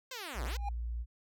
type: linear two-way sweep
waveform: 5% pulse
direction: down then up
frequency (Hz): 540 to 108 to 540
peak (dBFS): -29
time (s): 0.11-0.57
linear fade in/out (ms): 5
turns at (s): 0.44
type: tone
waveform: sine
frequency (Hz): 58.27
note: A#1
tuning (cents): 0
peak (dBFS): -34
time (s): 0.34-1.06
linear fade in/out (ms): 50
type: tone with exponential growth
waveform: triangle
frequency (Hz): 810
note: G#5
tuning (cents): -43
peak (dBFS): -31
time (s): 0.51-0.69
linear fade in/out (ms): 5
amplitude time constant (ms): 38
effects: none